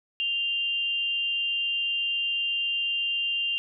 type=tone pair together; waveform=sine; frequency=2794 / 3144 Hz; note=F7 / G7; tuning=0 / +4 cents; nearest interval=major second; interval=204 cents; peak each=-25 / -34 dBFS; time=0.2-3.58 s; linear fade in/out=0 ms; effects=none